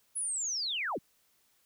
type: linear sweep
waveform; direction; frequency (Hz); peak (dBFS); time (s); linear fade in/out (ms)
sine; down; 10548 to 87.9; -31; 0.15-0.99; 20
effects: white hiss -70 dBFS RMS until 1.65 s